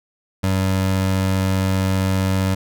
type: tone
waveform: 25% pulse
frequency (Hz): 95.1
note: F#2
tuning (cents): +48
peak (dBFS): -13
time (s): 0.43-2.55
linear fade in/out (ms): 10
effects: none